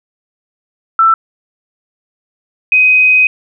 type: tone pair in turn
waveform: sine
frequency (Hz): 1331 / 2513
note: E6 / D#7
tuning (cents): +16 / +17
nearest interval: major seventh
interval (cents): 1101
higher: second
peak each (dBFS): -5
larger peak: neither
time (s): 0.99-1.14 / 2.72-3.27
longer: second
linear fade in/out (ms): 2
effects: none